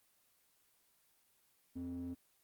square tone with band-pass filter, 87.31 Hz, F2, in tune, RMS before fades -43 dBFS, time 1.75-2.15 s, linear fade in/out 20 ms, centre 230 Hz, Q 8.4, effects white hiss -73 dBFS RMS until 2.43 s + Opus 24 kbps

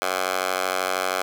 10% pulse tone with high-pass filter, 92.9 Hz, F#2, 7 cents sharp, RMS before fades -25 dBFS, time 0.02-1.22 s, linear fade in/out 0 ms, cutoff 810 Hz, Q 1.9, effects none

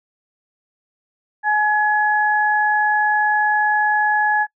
sine tone pair together, 845 / 1690 Hz, G#5 / G#6, +30 / +30 cents, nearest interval octave, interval 1200 cents, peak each -17 dBFS, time 1.43-4.47 s, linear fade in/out 50 ms, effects noise-tail reverb RT60 0.1 s tail -26 dB re dry

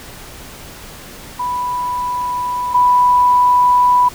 sine tone pair in turn, 987.8 / 987.8 Hz, B5 / B5, 0 / 0 cents, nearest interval unison, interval 0 cents, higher neither, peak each -17 / -8 dBFS, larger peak second, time 1.39-2.74 / 2.74-4.09 s, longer neither, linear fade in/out 10 ms, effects pink hiss -35 dBFS RMS until 4.14 s

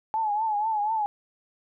sine tone with vibrato, 858 Hz, A5, 44 cents flat, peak -23 dBFS, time 0.14-1.06 s, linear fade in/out 0 ms, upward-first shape triangle, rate 4.1 Hz, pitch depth 96 cents each way, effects none

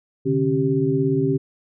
sine tone cluster, 132.6 / 149.7 / 272.1 / 389.5 Hz, C3 / D3 / C#4 / G4, +23 / +33 / -32 / -11 cents, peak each -26 / -23 / -22 / -21 dBFS, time 0.25-1.38 s, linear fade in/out 20 ms, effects none

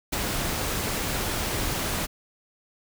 pink noise with ADSR envelope, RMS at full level -24 dBFS, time 0.12-2.07 s, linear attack 16 ms, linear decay 11 ms, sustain -4 dB, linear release 23 ms, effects none

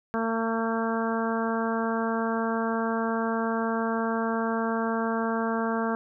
harmonic tone, 226.4 Hz, A3, 50 cents sharp, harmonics 1 / 2 / 3 / 4 / 5 / 6 / 7, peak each -28 / -31 / -33 / -34 / -35 / -36 / -36 dBFS, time 0.14-5.95 s, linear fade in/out 0 ms, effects none

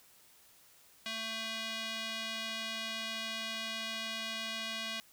square tone with band-pass filter, 223.1 Hz, A3, 24 cents sharp, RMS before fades -39 dBFS, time 1.06-5 s, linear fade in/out 0 ms, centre 3300 Hz, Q 1.6, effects white hiss -62 dBFS RMS until 5.12 s

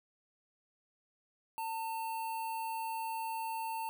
square tone with notch filter, 900 Hz, A5, 39 cents sharp, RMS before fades -38 dBFS, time 1.58-3.89 s, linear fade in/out 0 ms, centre 5800 Hz, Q 0.85, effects none

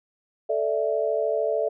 sine chord, A suspended fourth, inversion none, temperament just, 440 / 586.7 / 660 Hz, A4 / D5 / E5, 0 / -2 / +2 cents, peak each -26 dBFS, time 0.49-1.69 s, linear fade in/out 10 ms, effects none

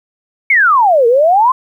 sine exponential two-way sweep, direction down then up, 2261 to 451.6 to 1067 Hz, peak -6 dBFS, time 0.5-1.52 s, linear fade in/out 5 ms, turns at 1.07 s, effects 8-bit

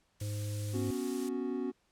blue noise, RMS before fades -43 dBFS, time 0.2-1.29 s, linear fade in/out 5 ms
harmonic tone, 103.83 Hz, G#2, in tune, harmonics 1 / 3 / 5, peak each -34 / -48 / -48 dBFS, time 0.21-0.91 s, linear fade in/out 5 ms
triangle chord, B suspended second, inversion none, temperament equal, 246.9 / 277.2 / 370 Hz, B3 / C#4 / F#4, 0 / 0 / 0 cents, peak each -35 dBFS, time 0.73-1.72 s, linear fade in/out 20 ms
effects pink hiss -73 dBFS RMS until 1.91 s + low-pass 9000 Hz 12 dB/octave

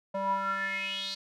square tone with band-pass filter sweep, 194.9 Hz, G3, 10 cents flat, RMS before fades -32 dBFS, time 0.14-1.15 s, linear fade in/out 10 ms, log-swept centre 720 to 4400 Hz, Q 6.9, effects none

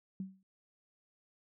sine tone with exponential decay, 190.6 Hz, G3, 48 cents flat, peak -34 dBFS, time 0.2-0.43 s, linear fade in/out 2 ms, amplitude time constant 50 ms, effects none

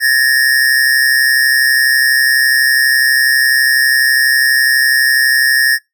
square tone pair together, 1707 / 1839.1 Hz, G#6 / A#6, +47 / -24 cents, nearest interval minor second, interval 129 cents, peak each -12 dBFS, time 0-5.79 s, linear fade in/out 50 ms, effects noise-tail reverb RT60 0.2 s tail -25 dB re dry

